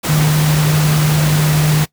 sine tone in noise, 152.1 Hz, D#3, 39 cents flat, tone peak -10 dBFS, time 0.08-1.85 s, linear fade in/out 20 ms, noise pink, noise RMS -19 dBFS, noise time 0.03-1.86 s, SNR +6 dB, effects noise-tail reverb RT60 0.1 s tail -20 dB re dry + high-pass 80 Hz 12 dB/octave

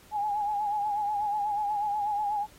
sine tone with vibrato, 830.6 Hz, G#5, in tune, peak -26 dBFS, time 0.11-2.47 s, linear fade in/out 50 ms, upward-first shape sine, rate 8.2 Hz, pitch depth 52 cents each way, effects pink hiss -56 dBFS RMS until 2.58 s + AAC 48 kbps

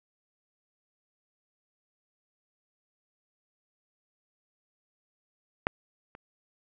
clicks, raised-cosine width 0.5 ms, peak -9 / -30 dBFS, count 2, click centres 5.669 / 6.151 s, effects none

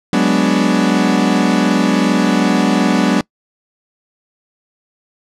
40% pulse chord, G# half-diminished seventh, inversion third, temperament equal, 185 / 207.7 / 246.9 / 293.7 Hz, F#3 / G#3 / B3 / D4, 0 / 0 / 0 / 0 cents, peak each -16 dBFS, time 0.13-3.21 s, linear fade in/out 2 ms, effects noise-tail reverb RT60 0.1 s tail -24 dB re dry + low-pass 7000 Hz 12 dB/octave

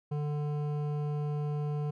sine tone with hard clipping, 147.8 Hz, D3, 11 cents sharp, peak -32 dBFS, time 0.11-1.91 s, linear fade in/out 10 ms, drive 12 dB, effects none

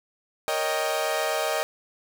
sawtooth chord, Eb dominant seventh, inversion second, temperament equal, 466.2 / 554.4 / 622.3 / 784 Hz, Bb4 / Db5 / Eb5 / G5, 0 / 0 / 0 / 0 cents, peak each -28 / -28 / -23 / -27 dBFS, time 0.48-1.63 s, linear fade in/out 0 ms, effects none

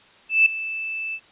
sine tone with ADSR envelope, 2637 Hz, E7, in tune, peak -10 dBFS, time 0.29-1.2 s, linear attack 170 ms, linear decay 4 ms, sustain -16 dB, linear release 61 ms, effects white hiss -52 dBFS RMS until 1.31 s + resampled to 8000 Hz

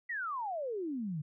sine exponential sweep, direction down, 1996 to 141.9 Hz, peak -34 dBFS, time 0.09-1.22 s, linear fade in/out 10 ms, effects none

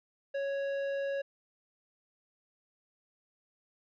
triangle tone with tanh clipping, 554.4 Hz, C#5, in tune, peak -33 dBFS, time 0.34-1.22 s, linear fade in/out 10 ms, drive 15 dB, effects none

